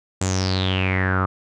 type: tone with low-pass filter sweep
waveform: sawtooth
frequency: 93.7 Hz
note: F#2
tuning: 22 cents sharp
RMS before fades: -21 dBFS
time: 0.21-1.26 s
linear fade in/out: 5 ms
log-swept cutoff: 7700 to 1200 Hz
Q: 8.6
effects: none